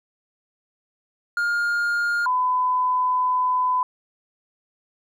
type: tone pair in turn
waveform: triangle / sine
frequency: 1414 / 1005.6 Hz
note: F6 / B5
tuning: +21 / +31 cents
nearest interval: tritone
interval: 590 cents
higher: first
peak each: -18 dBFS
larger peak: neither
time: 1.37-2.26 / 2.26-3.83 s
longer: second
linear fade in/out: 2 ms
effects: none